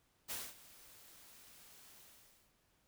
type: noise with ADSR envelope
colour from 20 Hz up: white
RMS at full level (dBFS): -41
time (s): 0.28-2.54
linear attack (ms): 28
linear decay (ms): 230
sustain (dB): -19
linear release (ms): 540
effects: pink hiss -75 dBFS RMS until 2.87 s